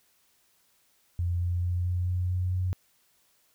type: tone with pitch steps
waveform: sine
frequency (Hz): 87.31 / 88.02 / 88.73 / 89.45 / 90.18 / 90.91 / 91.65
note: F2 / F2 / F2 / F2 / F#2 / F#2 / F#2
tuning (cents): 0 / +14 / +28 / +42 / -44 / -30 / -16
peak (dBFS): -25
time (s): 1.19-2.73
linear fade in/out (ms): 0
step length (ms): 220
effects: white hiss -67 dBFS RMS until 3.54 s